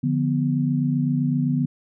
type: chord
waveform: sine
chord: B diminished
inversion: first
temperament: equal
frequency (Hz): 146.83 / 174.61 / 246.9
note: D3 / F3 / B3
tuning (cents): 0 / 0 / 0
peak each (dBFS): -22 / -27 / -22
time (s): 0.03-1.66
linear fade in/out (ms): 10
effects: none